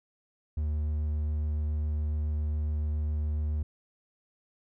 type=tone; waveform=triangle; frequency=75.6 Hz; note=D#2; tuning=49 cents flat; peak=-25 dBFS; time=0.57-3.63 s; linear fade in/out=5 ms; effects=none